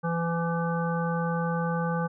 harmonic tone, 168.1 Hz, E3, 34 cents sharp, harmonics 1 / 3 / 5 / 7 / 9, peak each -27 / -32 / -34 / -35 / -37 dBFS, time 0.03-2.08 s, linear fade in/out 20 ms, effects none

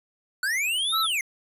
square linear two-way sweep, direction up then down, 1448 to 4038 to 2036 Hz, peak -24 dBFS, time 0.43-1.21 s, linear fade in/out 2 ms, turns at 1 s
sine tone, 1313 Hz, E6, 7 cents flat, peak -24 dBFS, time 0.92-1.07 s, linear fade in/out 20 ms
effects resampled to 32000 Hz

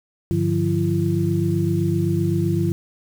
sine tone cluster, 101 / 148.8 / 176.6 / 339 Hz, G#2 / D3 / F3 / E4, -48 / +23 / +20 / +49 cents, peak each -23 dBFS, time 0.31-2.72 s, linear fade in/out 0 ms, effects 7-bit

